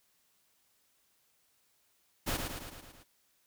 pink noise with echo, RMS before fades -33 dBFS, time 2.26-2.38 s, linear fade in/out 20 ms, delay 110 ms, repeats 6, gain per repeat -4 dB, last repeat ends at 3.04 s, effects white hiss -72 dBFS RMS until 3.46 s

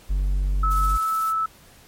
triangle tone, 47.88 Hz, G1, 40 cents flat, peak -17 dBFS, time 0.09-0.98 s, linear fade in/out 20 ms
sine tone with pitch glide, 1300 to 1309.8 Hz, E6 to E6, -24 to -11 cents, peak -20 dBFS, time 0.63-1.46 s, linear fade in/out 5 ms, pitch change +13 cents, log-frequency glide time 0.81-1.18 s
blue noise with tremolo, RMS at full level -36 dBFS, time 0.7-1.33 s, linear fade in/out 20 ms, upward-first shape triangle, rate 16 Hz, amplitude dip 45%
effects pink hiss -51 dBFS RMS until 1.87 s + MP3 64 kbps

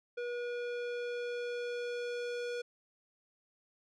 square tone with low-pass filter sweep, 482.9 Hz, B4, 39 cents flat, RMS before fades -38 dBFS, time 0.17-2.62 s, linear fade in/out 10 ms, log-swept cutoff 2600 to 5300 Hz, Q 0.83, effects none

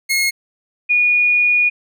sawtooth / sine tone pair in turn, 2161 / 2449 Hz, C#7 / D#7, -45 / -28 cents, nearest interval major second, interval 217 cents, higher second, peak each -11 dBFS, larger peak neither, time 0.09-0.31 / 0.89-1.7 s, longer second, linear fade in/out 20 ms, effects none

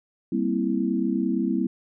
sine chord, C dominant seventh, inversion second, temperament equal, 196 / 233.1 / 261.6 / 329.6 Hz, G3 / Bb3 / C4 / E4, 0 / 0 / 0 / 0 cents, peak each -27 dBFS, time 0.32-1.67 s, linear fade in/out 5 ms, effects none

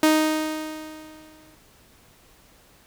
sawtooth tone with exponential decay, 311.1 Hz, D#4, in tune, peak -10 dBFS, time 0.03-1.55 s, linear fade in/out 2 ms, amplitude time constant 330 ms, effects pink hiss -55 dBFS RMS until 2.86 s

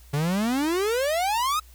45% pulse exponential sweep, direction up, 138.59 to 1296 Hz, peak -22 dBFS, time 0.13-1.6 s, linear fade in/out 10 ms, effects added 60 Hz sine -47 dBFS peak until 1.74 s + white hiss -56 dBFS RMS until 1.74 s

